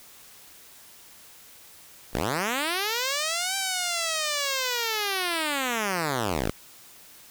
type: linear two-way sweep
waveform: 5% pulse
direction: up then down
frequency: 40.03 to 784 to 40.03 Hz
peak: -14 dBFS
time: 2.13-6.51 s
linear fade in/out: 10 ms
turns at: 3.56 s
effects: white hiss -50 dBFS RMS until 7.3 s